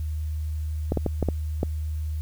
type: clicks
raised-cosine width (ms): 2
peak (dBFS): -10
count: 6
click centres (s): 0.921 / 0.973 / 1.063 / 1.227 / 1.287 / 1.631
effects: added 77 Hz sine -26 dBFS peak until 2.21 s + white hiss -55 dBFS RMS until 2.21 s